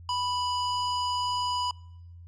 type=tone with low-pass filter; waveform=square; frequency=987.8 Hz; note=B5; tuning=in tune; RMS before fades=-29 dBFS; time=0.09-1.71 s; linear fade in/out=2 ms; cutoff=5300 Hz; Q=2; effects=noise-tail reverb RT60 0.9 s tail -25 dB re dry + added 86 Hz sine -44 dBFS peak until 2.27 s